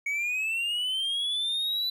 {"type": "linear sweep", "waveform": "triangle", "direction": "up", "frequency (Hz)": [2228, 3997], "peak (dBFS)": -25, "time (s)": [0.06, 1.9], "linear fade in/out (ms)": 5, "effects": []}